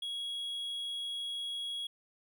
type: tone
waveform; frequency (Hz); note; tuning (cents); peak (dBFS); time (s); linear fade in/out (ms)
triangle; 3322; G#7; 0; -34; 0.02-1.87; 5
effects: none